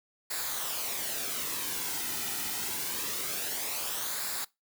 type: noise with flanger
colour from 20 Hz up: white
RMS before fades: -34 dBFS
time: 0.3-4.45 s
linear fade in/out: 10 ms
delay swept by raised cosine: 0.33 to 1.83 ms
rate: 0.25 Hz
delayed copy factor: -0.55
effects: noise-tail reverb RT60 0.2 s tail -22 dB re dry